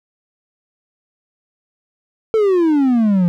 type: exponential sweep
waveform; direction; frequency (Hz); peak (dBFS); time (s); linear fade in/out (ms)
triangle; down; 453.1 to 170.6; -9; 2.34-3.28; 0
effects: none